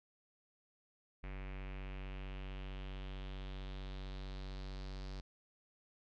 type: tone with low-pass filter sweep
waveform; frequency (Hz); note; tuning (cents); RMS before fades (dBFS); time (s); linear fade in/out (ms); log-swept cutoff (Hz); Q
square; 47.75; G1; -45; -45; 1.23-5.21; 10; 2300 to 4700; 3.3
effects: none